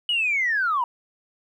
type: linear sweep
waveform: sine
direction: down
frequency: 2960 to 930 Hz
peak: -19 dBFS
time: 0.09-0.84 s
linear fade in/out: 2 ms
effects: tanh soft clip ceiling -15 dBFS + 10-bit